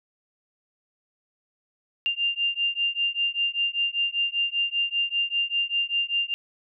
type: beating tone pair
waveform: sine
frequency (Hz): 2791 / 2796.1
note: F7 / F7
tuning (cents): -2 / +1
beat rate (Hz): 5.1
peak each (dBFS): -26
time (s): 2.06-6.34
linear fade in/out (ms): 0
effects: none